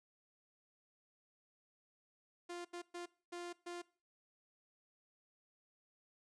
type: tone bursts at uneven times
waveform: sawtooth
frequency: 349.2 Hz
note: F4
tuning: in tune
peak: -40 dBFS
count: 5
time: 2.49-2.65 / 2.73-2.82 / 2.94-3.06 / 3.32-3.53 / 3.66-3.82 s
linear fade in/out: 10 ms
effects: noise-tail reverb RT60 0.4 s tail -21 dB re dry + resampled to 22050 Hz